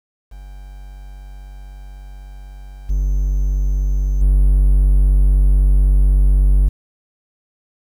triangle tone with level steps, 48.07 Hz, G1, 33 cents flat, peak -30 / -12 / -7 dBFS, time 0.31-6.69 s, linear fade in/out 10 ms, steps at 2.89 / 4.21 s, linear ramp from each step 10 ms, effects 8-bit

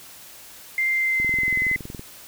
sine tone with pitch glide, 2093 to 2040 Hz, C7 to C7, 0 to -44 cents, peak -19 dBFS, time 0.78-1.76 s, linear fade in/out 2 ms, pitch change -44 cents, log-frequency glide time 0.91-1.62 s
click train, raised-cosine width 3 ms, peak -22 dBFS, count 18, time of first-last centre 1.2-1.994 s, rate 21.4 Hz
effects white hiss -44 dBFS RMS until 2.27 s

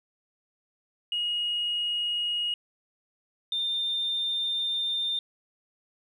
sine tone pair in turn, 2882 / 3607 Hz, F#7 / A7, -46 / +42 cents, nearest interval major third, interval 388 cents, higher second, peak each -25 dBFS, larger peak neither, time 1.12-2.54 / 3.52-5.19 s, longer second, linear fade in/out 2 ms, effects tanh soft clip ceiling -21 dBFS + 11-bit

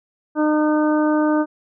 harmonic tone, 304.4 Hz, D#4, 38 cents flat, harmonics 1 / 2 / 3 / 4 / 5, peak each -16 / -22 / -26 / -28 / -30 dBFS, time 0.35-1.46 s, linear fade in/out 50 ms, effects none

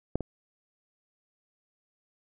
clicks, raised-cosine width 2 ms, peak -13 / -20 dBFS, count 2, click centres 0.156 / 0.207 s, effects none

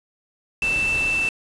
sine tone in noise, 2658 Hz, E7, 14 cents sharp, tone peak -19 dBFS, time 0.62-1.29 s, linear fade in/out 2 ms, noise pink, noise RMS -32 dBFS, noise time 0.62-1.29 s, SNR +10 dB, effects resampled to 24000 Hz

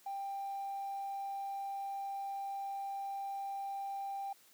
sine tone with hard clipping, 790 Hz, G5, 13 cents sharp, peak -38 dBFS, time 0.06-4.33 s, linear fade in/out 5 ms, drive 1 dB, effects white hiss -64 dBFS RMS until 4.53 s + high-pass 150 Hz 12 dB/octave

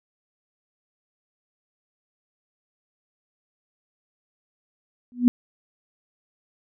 sine tone with exponential growth, 244.8 Hz, B3, 15 cents flat, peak -9 dBFS, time 5.12-5.28 s, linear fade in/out 0 ms, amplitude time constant 34 ms, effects none

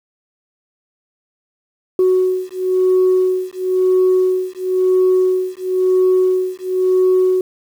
sine beating tone pair, 370 / 370.98 Hz, F#4 / F#4, 0 / +5 cents, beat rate 0.98 Hz, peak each -14 dBFS, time 1.99-7.41 s, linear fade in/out 2 ms, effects tanh soft clip ceiling -7 dBFS + 7-bit

